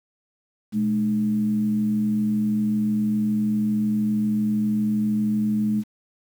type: tone with frequency modulation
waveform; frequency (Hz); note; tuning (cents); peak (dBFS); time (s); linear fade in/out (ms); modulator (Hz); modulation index
sine; 212.6; G#3; +41; -19; 0.72-5.84; 50; 92.7; 0.37
effects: 8-bit